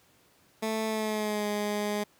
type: tone with pitch glide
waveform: 15% pulse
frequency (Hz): 220 to 207.7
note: A3 to G#3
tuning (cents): 0 to 0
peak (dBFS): -22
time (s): 0.62-2.04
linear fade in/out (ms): 10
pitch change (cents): -100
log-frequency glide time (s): 0.87-1.47
effects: pink hiss -63 dBFS RMS until 2.19 s + high-pass 100 Hz 12 dB/octave